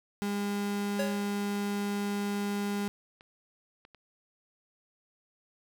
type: tone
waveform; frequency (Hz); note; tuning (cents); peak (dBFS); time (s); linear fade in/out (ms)
35% pulse; 203; G#3; -39; -28; 0.22-2.88; 0
type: tone with exponential decay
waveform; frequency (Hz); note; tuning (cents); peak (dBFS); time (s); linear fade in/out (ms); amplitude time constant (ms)
square; 558; C#5; +11; -28; 0.99-1.34; 5; 76
type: clicks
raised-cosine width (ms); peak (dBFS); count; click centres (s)
0.3; -36; 5; 1.555 / 2.344 / 3.209 / 3.851 / 3.947
effects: none